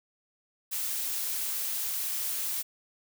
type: noise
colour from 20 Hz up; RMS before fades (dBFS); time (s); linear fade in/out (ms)
blue; -32; 0.71-2.63; 20
effects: none